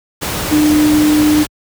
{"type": "tone in noise", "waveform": "sine", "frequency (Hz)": 302, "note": "D4", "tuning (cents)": 48, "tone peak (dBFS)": -8, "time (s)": [0.51, 1.44], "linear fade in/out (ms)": 20, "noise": "pink", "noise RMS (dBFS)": -19, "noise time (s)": [0.21, 1.47], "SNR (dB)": 8, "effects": ["high-pass 60 Hz 12 dB/octave"]}